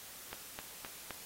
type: click train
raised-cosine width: 0.3 ms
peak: -25 dBFS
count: 4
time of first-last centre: 0.33-1.107 s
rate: 3.86 Hz
effects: white hiss -50 dBFS RMS until 1.25 s + AAC 48 kbps